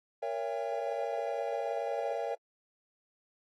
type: chord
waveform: triangle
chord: A# diminished seventh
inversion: none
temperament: just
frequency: 466.2 / 559.4 / 671.3 / 805.5 Hz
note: A#4 / C#5 / E5 / G5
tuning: 0 / +16 / +31 / +47 cents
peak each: -36 / -35 / -36 / -37 dBFS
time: 0.22-2.35 s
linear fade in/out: 10 ms
effects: AAC 32 kbps